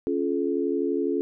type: chord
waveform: sine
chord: Db augmented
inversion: none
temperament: equal with one note detuned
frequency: 277.2 / 349.2 / 429.2 Hz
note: Db4 / F4 / A4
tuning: 0 / 0 / -43 cents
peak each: -27 dBFS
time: 0.07-1.21 s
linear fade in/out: 0 ms
effects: none